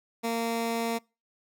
15% pulse tone, 230.3 Hz, A#3, 21 cents flat, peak -21 dBFS, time 0.23-0.99 s, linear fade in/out 20 ms, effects noise-tail reverb RT60 0.3 s tail -26 dB re dry

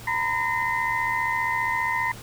sine tone cluster, 925 / 1000 / 1843 / 2047 Hz, A#5 / B5 / A#6 / C7, -14 / +21 / -20 / -38 cents, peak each -28 dBFS, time 0.07-2.12 s, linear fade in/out 5 ms, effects added 116 Hz sine -44 dBFS peak until 2.22 s + pink hiss -43 dBFS RMS until 2.22 s

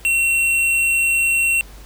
sine tone with hard clipping, 2725 Hz, F7, 43 cents flat, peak -16 dBFS, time 0.05-1.61 s, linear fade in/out 0 ms, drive 11 dB, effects added 50 Hz sine -38 dBFS peak until 1.85 s + pink hiss -45 dBFS RMS until 1.85 s

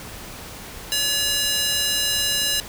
square tone with high-pass filter, 569 Hz, C#5, 45 cents sharp, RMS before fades -22 dBFS, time 0.92-2.6 s, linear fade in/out 0 ms, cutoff 3300 Hz, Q 1.2, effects pink hiss -37 dBFS RMS until 2.68 s

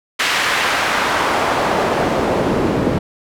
pink noise with band-pass filter sweep, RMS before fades -17 dBFS, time 0.19-2.99 s, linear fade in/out 10 ms, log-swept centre 2300 to 280 Hz, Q 0.9, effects none

